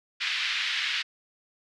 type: band-pass noise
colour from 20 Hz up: pink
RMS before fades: -29 dBFS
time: 0.2-1.03 s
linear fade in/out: 20 ms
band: 1800 to 4100 Hz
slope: 24 dB/octave
effects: none